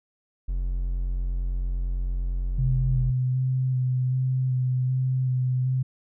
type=tone; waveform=triangle; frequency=44.45 Hz; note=F1; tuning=31 cents sharp; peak=-22 dBFS; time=0.48-3.11 s; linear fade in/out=10 ms
type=tone with vibrato; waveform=sine; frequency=128.5 Hz; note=C3; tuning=31 cents flat; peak=-21 dBFS; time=2.58-5.83 s; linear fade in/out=10 ms; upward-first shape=square; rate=1.3 Hz; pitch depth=14 cents each way
effects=none